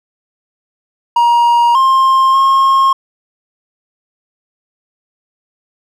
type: tone with pitch steps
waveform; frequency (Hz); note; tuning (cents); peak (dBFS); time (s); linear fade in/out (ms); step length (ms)
triangle; 947 / 1060 / 1076; A#5 / C6 / C6; +27 / +22 / +48; -5; 1.16-2.93; 5; 590
effects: none